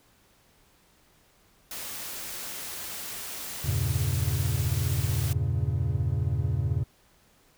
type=noise; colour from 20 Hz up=white; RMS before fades=-37 dBFS; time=1.71-5.33 s; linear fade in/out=2 ms
type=chord; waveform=triangle; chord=E diminished seventh; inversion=none; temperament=equal; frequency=82.41 / 98 / 116.54 / 138.59 Hz; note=E2 / G2 / Bb2 / Db3; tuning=0 / 0 / 0 / 0 cents; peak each=-28 dBFS; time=3.64-6.84 s; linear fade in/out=10 ms
effects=pink hiss -62 dBFS RMS until 7.57 s